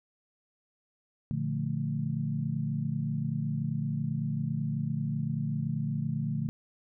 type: chord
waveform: sine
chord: Bb major seventh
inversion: none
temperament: equal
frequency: 116.54 / 146.83 / 174.61 / 220 Hz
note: Bb2 / D3 / F3 / A3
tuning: 0 / 0 / 0 / 0 cents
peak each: -36 / -31 / -37 / -35 dBFS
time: 1.31-6.49 s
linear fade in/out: 0 ms
effects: none

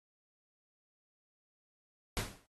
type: noise with exponential decay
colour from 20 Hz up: pink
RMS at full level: -33 dBFS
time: 2.17-2.46 s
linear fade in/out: 0 ms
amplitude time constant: 61 ms
effects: noise-tail reverb RT60 0.1 s tail -24 dB re dry + AAC 32 kbps

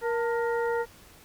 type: harmonic tone with a mistuned harmonic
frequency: 470 Hz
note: A#4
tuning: 14 cents sharp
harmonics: 1 / 2 / 3 / 4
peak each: -26 / -32 / -36 / -38 dBFS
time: 0.01-0.86 s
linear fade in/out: 50 ms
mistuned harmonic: 2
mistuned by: -70 cents
effects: pink hiss -53 dBFS RMS until 1.24 s

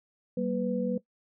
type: tone cluster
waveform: sine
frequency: 192.1 / 235.8 / 498.3 Hz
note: G3 / A#3 / B4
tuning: -35 / +20 / +15 cents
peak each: -31 dBFS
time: 0.37-0.98 s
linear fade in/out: 5 ms
effects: noise-tail reverb RT60 0.1 s tail -18 dB re dry

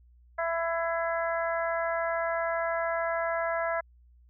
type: harmonic tone with a mistuned harmonic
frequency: 333 Hz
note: E4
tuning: 18 cents sharp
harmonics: 2 / 3 / 4 / 5 / 6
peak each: -29 / -35 / -35 / -35 / -40 dBFS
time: 0.38-3.81 s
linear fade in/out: 10 ms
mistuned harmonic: 6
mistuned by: +27 cents
effects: added 60 Hz sine -55 dBFS peak until 4.29 s

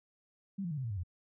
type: tone with pitch steps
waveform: sine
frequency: 196 / 171.62 / 150.27 / 131.57 / 115.2 / 100.87 / 88.32 Hz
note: G3 / F3 / D3 / C3 / A#2 / G2 / F2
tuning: 0 / -30 / +40 / +10 / -20 / +50 / +20 cents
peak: -34 dBFS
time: 0.58-1.035 s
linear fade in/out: 10 ms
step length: 65 ms
effects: none

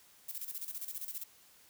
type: noise with tremolo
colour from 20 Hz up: violet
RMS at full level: -40 dBFS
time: 0.28-1.24 s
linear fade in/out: 10 ms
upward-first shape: square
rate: 15 Hz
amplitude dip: 70%
effects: white hiss -62 dBFS RMS until 1.69 s

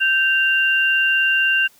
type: tone pair together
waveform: sine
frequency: 1559.1 / 2778 Hz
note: G6 / F7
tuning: -10 / -10 cents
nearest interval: minor seventh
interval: 1000 cents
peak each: -17 dBFS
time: 0-1.68 s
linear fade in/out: 20 ms
effects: white hiss -53 dBFS RMS until 1.79 s

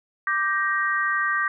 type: chord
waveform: sine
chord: G minor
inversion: second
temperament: just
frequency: 1176 / 1568 / 1881.6 Hz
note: D6 / G6 / Bb6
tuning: +2 / 0 / +16 cents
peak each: -25 dBFS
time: 0.27-1.48 s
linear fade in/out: 2 ms
effects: none

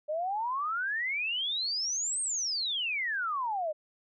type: exponential two-way sweep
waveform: sine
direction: up then down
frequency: 590 to 8620 to 590 Hz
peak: -29 dBFS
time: 0.08-3.73 s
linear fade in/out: 20 ms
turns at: 2.21 s
effects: none

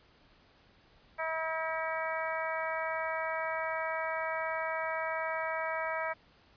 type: harmonic tone with a mistuned harmonic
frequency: 321.3 Hz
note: E4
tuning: 44 cents flat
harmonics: 2 / 3 / 4 / 5 / 6 / 7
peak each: -36 / -38 / -39 / -40 / -41 / -41 dBFS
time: 1.18-6.14 s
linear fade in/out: 20 ms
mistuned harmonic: 7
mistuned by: +17 cents
effects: pink hiss -63 dBFS RMS until 6.56 s + resampled to 11025 Hz

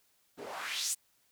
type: noise with band-pass filter sweep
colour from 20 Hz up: white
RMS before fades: -37 dBFS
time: 0.37-0.95 s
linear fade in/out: 20 ms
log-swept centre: 290 to 9400 Hz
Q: 2.3
effects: white hiss -71 dBFS RMS until 1.31 s

